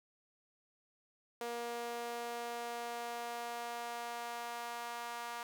sawtooth tone with high-pass filter sweep, 236.8 Hz, A#3, 27 cents sharp, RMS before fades -42 dBFS, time 1.41-5.43 s, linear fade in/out 2 ms, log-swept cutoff 520 to 920 Hz, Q 2, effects none

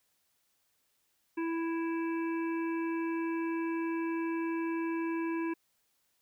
harmonic tone, 330.4 Hz, E4, 4 cents sharp, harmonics 1 / 3 / 5 / 7 / 8, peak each -31 / -41 / -45 / -48 / -49 dBFS, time 1.37-5.54 s, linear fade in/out 10 ms, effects white hiss -75 dBFS RMS until 6.21 s

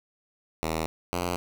5% pulse tone pair in turn, 80.1 / 88.22 Hz, E2 / F2, -49 / +18 cents, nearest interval major second, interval 167 cents, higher second, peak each -16 dBFS, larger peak neither, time 0.63-0.86 / 1.13-1.36 s, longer neither, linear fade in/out 0 ms, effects none

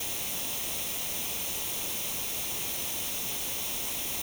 white noise with comb filter, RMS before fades -33 dBFS, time 0-4.22 s, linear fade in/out 5 ms, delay 0.32 ms, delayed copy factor +0.6, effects none

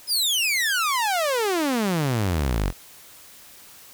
sawtooth exponential sweep, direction down, 5170 to 41.45 Hz, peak -17 dBFS, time 0.07-2.73 s, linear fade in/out 50 ms, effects white hiss -47 dBFS RMS until 3.93 s

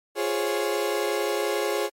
35% pulse chord, Db major seventh, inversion first, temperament equal, 349.2 / 415.3 / 523.3 / 554.4 Hz, F4 / Ab4 / C5 / Db5, 0 / 0 / 0 / 0 cents, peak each -29 / -25 / -31 / -28 dBFS, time 0.15-1.9 s, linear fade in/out 50 ms, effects MP3 64 kbps

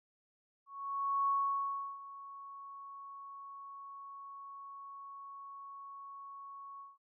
sine tone with ADSR envelope, 1108.7 Hz, C#6, in tune, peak -28 dBFS, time 0.66-6.98 s, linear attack 620 ms, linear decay 700 ms, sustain -18 dB, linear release 180 ms, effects none

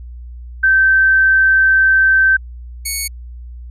sine / 5% pulse tone pair in turn, 1551 / 2220 Hz, G6 / C#7, -19 / +2 cents, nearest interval tritone, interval 621 cents, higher second, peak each -8 dBFS, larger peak neither, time 0.63-2.37 / 2.85-3.08 s, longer first, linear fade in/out 10 ms, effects added 60 Hz sine -29 dBFS peak until 3.7 s + resampled to 32000 Hz

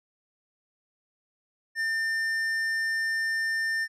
sine tone with tanh clipping, 1800 Hz, A6, 39 cents sharp, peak -27 dBFS, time 1.75-3.88 s, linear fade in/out 50 ms, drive 10 dB, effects none

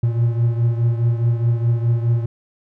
triangle beating tone pair, 116.54 / 121.34 Hz, A#2 / B2, 0 / -30 cents, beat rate 4.8 Hz, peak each -14 / -20 dBFS, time 0.03-2.26 s, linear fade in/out 5 ms, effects none

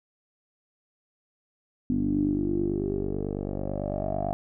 10% pulse tone with low-pass filter sweep, 49.04 Hz, G1, 1 cent sharp, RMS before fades -28 dBFS, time 1.9-4.33 s, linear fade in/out 0 ms, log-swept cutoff 260 to 700 Hz, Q 9.9, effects none

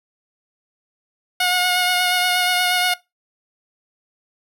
10% pulse tone with vibrato, 723 Hz, F#5, 40 cents flat, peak -8 dBFS, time 1.4-2.94 s, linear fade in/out 5 ms, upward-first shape sine, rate 8.4 Hz, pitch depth 17 cents each way, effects noise-tail reverb RT60 0.2 s tail -19 dB re dry

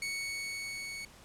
sawtooth tone with level ramp, 2222 Hz, C#7, 4 cents sharp, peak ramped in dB -30 to -36 dBFS, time 0.02-1.05 s, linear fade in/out 2 ms, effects pink hiss -56 dBFS RMS until 1.24 s + low-pass 11000 Hz 12 dB/octave

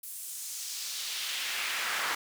brown noise with high-pass filter sweep, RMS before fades -35 dBFS, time 0.03-2.15 s, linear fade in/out 5 ms, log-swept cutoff 11000 to 1300 Hz, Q 1.3, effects none

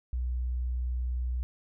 sine tone, 61.74 Hz, B1, in tune, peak -28 dBFS, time 0.13-1.43 s, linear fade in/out 0 ms, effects none

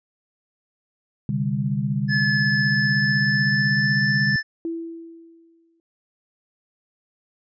sine chord, C suspended second, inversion none, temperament equal with one note detuned, 130.81 / 146.83 / 200.5 Hz, C3 / D3 / G3, 0 / 0 / +39 cents, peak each -25 dBFS, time 1.29-4.36 s, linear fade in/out 2 ms
square tone with pitch glide, 1725 to 1758.2 Hz, A6 to A6, -35 to -2 cents, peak -20 dBFS, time 2.08-4.43 s, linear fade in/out 50 ms, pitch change +33 cents, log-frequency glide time 2.37-4.09 s
sine tone with exponential decay, 331.7 Hz, E4, 11 cents sharp, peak -23 dBFS, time 4.65-5.8 s, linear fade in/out 1 ms, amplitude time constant 250 ms
effects resampled to 16000 Hz

